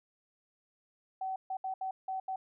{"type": "tone bursts at uneven times", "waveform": "sine", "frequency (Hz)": 760, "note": "F#5", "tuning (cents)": 46, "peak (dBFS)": -33, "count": 6, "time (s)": [[1.21, 1.36], [1.5, 1.57], [1.64, 1.74], [1.81, 1.91], [2.08, 2.2], [2.28, 2.36]], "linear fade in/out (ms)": 5, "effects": []}